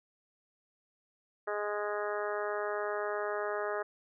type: harmonic tone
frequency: 207.7 Hz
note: G#3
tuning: in tune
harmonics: 2 / 3 / 4 / 5 / 6 / 7 / 8 / 9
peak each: -36 / -37 / -42 / -44 / -40 / -44 / -43 / -48 dBFS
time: 1.47-3.83 s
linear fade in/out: 10 ms
effects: none